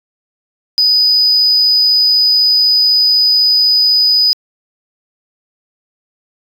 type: tone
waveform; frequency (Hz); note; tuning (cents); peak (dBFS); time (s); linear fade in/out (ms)
triangle; 4978; D#8; 0; -5; 0.78-4.33; 0
effects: tanh soft clip ceiling -4 dBFS